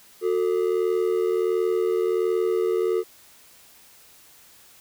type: ring-modulated tone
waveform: triangle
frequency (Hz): 406.7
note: G#4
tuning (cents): -36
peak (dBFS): -15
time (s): 0.21-3.04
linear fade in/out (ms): 50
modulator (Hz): 40.7
effects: white hiss -52 dBFS RMS until 4.8 s